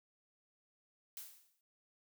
blue noise with exponential decay, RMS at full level -45 dBFS, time 1.17-1.61 s, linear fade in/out 1 ms, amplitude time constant 95 ms, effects none

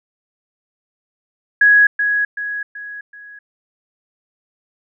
sine tone with echo, 1667 Hz, G#6, 6 cents sharp, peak -7 dBFS, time 1.61-1.87 s, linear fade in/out 5 ms, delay 380 ms, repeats 4, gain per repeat -7 dB, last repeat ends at 3.39 s, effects none

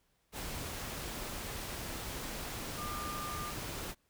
sine tone in noise, 1200 Hz, D6, 37 cents sharp, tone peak -40 dBFS, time 2.76-3.53 s, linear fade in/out 50 ms, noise pink, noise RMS -41 dBFS, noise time 0.32-3.95 s, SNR -2 dB, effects pink hiss -75 dBFS RMS until 4.09 s

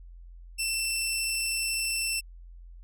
15% pulse tone, 2682 Hz, E7, 29 cents sharp, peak -20 dBFS, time 0.58-2.21 s, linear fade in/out 20 ms, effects added 43 Hz sine -44 dBFS peak until 2.83 s

